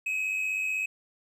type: tone pair together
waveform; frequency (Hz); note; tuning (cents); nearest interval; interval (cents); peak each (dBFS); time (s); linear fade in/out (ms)
triangle; 2462 / 2558; D#7 / D#7; -19 / +47; minor second; 66; -35 / -26; 0.06-0.86; 5
effects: none